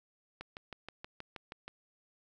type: click train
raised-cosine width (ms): 0.3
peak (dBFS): -27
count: 9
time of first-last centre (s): 0.41-1.68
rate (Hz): 6.3
effects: none